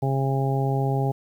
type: harmonic tone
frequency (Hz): 135.4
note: C#3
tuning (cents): -40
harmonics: 1 / 2 / 3 / 4 / 5 / 6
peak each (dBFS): -22 / -32 / -29 / -35 / -33 / -30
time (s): 0.02-1.12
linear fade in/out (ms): 10
effects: 9-bit